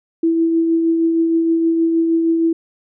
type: tone with tremolo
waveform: sine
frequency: 329.6 Hz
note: E4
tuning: in tune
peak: -11 dBFS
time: 0.23-2.53 s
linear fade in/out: 5 ms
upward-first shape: triangle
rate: 6.4 Hz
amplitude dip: 35%
effects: none